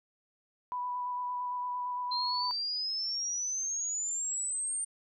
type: tone with vibrato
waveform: sine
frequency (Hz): 987.8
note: B5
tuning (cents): 0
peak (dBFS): -32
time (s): 0.72-2.51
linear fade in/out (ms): 0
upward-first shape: square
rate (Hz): 8.8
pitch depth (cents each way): 10
type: exponential sweep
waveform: sine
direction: up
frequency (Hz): 4119 to 8870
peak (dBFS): -31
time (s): 2.11-4.85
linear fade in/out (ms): 10
effects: none